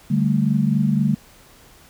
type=chord; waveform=sine; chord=D suspended fourth; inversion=none; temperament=equal; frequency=146.83 / 196 / 220 Hz; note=D3 / G3 / A3; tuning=0 / 0 / 0 cents; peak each=-20 dBFS; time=0.1-1.15 s; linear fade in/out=10 ms; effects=pink hiss -49 dBFS RMS until 1.89 s